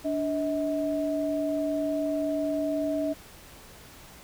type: tone pair together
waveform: sine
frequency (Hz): 291.5 / 638.7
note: D4 / D#5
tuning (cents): -13 / +45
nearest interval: octave + major second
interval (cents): 1358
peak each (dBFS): -28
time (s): 0.04-3.14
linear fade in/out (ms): 20
effects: pink hiss -49 dBFS RMS until 4.23 s